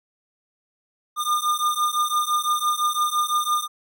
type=beating tone pair; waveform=square; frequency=1207 / 1212.9 Hz; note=D6 / D#6; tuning=+47 / -45 cents; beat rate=5.9 Hz; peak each=-24 dBFS; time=1.16-3.68 s; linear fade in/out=50 ms; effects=none